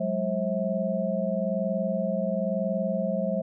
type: tone cluster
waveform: sine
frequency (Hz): 184.6 / 205.6 / 533 / 650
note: F#3 / G#3 / C5 / E5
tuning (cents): -4 / -17 / +32 / -24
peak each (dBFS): -30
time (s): 0-3.42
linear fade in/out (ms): 10
effects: none